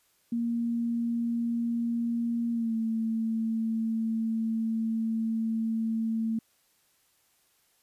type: tone with pitch glide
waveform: sine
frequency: 234.1 to 224.3 Hz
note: A#3 to A3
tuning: +8 to +34 cents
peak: -26 dBFS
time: 0.32-6.39 s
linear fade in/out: 5 ms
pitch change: -74 cents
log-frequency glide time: 2.52-2.75 s
effects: white hiss -68 dBFS RMS until 7.82 s + resampled to 32000 Hz